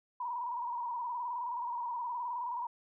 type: tone with vibrato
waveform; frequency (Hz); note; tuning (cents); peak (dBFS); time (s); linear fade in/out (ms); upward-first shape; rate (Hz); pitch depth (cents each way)
sine; 965; B5; -40; -34; 0.2-2.67; 5; square; 19; 53
effects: none